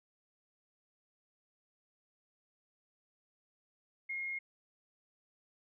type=tone; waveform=sine; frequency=2145 Hz; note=C7; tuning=42 cents sharp; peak=-36 dBFS; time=4.09-4.39 s; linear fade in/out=10 ms; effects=none